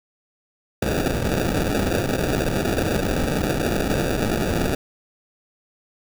blue noise with sample-and-hold, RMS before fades -22 dBFS, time 0.82-4.75 s, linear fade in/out 5 ms, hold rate 1050 Hz, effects none

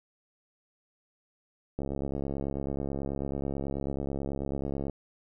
click train, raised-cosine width 2 ms, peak -20 dBFS, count 216, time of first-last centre 1.79-4.897 s, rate 69.2 Hz, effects none

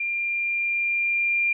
sine tone with level ramp, 2391 Hz, D7, 30 cents sharp, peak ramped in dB -24 to -19 dBFS, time 0-1.53 s, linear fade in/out 5 ms, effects none

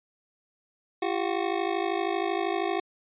25% pulse ring-modulated tone, 367.3 Hz, F#4, 13 cents flat, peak -19 dBFS, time 1.02-2.8 s, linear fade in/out 2 ms, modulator 26.4 Hz, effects resampled to 8000 Hz

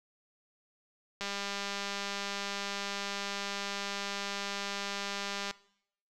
click train, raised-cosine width 0.2 ms, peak -19 dBFS, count 861, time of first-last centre 1.21-5.51 s, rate 200 Hz, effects noise-tail reverb RT60 0.7 s tail -20 dB re dry

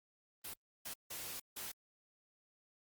white noise bursts at uneven times, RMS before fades -45 dBFS, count 4, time 0.44-0.54 / 0.85-0.94 / 1.1-1.4 / 1.56-1.72 s, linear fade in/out 10 ms, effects Opus 32 kbps

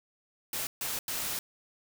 white noise bursts at uneven times, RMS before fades -34 dBFS, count 3, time 0.53-0.67 / 0.81-0.99 / 1.08-1.39 s, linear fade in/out 2 ms, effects none

